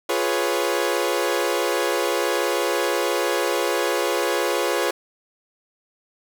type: chord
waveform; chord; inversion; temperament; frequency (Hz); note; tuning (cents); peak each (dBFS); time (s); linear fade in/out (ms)
sawtooth; C# dominant seventh; first; equal; 349.2 / 415.3 / 493.9 / 554.4; E#4 / G#4 / B4 / C#5; 0 / 0 / 0 / 0; -22; 0.09-4.91; 5
effects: none